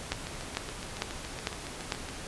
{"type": "two click trains", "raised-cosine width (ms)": 0.2, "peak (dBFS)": [-11, -21], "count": [5, 15], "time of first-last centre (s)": [[0.12, 1.922], [0.13, 2.088]], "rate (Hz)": [2.22, 7.15], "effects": ["pink hiss -41 dBFS RMS until 2.27 s", "resampled to 24000 Hz"]}